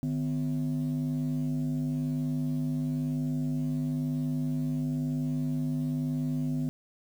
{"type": "tone pair together", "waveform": "sine", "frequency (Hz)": [151.8, 252.8], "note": ["D#3", "B3"], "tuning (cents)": [-42, 41], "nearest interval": "major sixth", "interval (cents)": 883, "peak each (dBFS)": [-28, -28], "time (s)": [0.03, 6.69], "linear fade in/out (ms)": 0, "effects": ["tanh soft clip ceiling -24 dBFS", "9-bit"]}